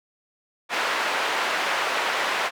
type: band-pass noise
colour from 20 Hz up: white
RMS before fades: -25 dBFS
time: 0.69-2.51 s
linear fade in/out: 50 ms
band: 530 to 2000 Hz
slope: 12 dB/octave
effects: none